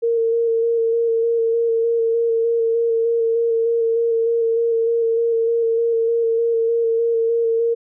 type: tone with vibrato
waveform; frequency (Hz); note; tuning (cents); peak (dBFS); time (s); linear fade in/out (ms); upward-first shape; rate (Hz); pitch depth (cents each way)
sine; 460; A#4; -23; -15; 0.02-7.75; 20; square; 3.3; 16
effects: none